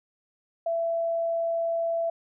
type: tone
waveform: sine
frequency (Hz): 668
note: E5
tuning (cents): +23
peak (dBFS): -24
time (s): 0.66-2.1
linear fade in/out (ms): 5
effects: none